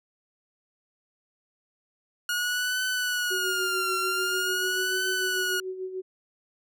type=tone with vibrato; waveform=sawtooth; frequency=1438 Hz; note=F#6; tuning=50 cents flat; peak=-22 dBFS; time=2.29-5.6 s; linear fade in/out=2 ms; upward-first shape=triangle; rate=0.45 Hz; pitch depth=87 cents each way
type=tone with tremolo; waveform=sine; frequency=374 Hz; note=F#4; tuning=19 cents sharp; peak=-29 dBFS; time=3.3-6.02 s; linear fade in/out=20 ms; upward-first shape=sine; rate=6.8 Hz; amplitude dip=60%
effects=none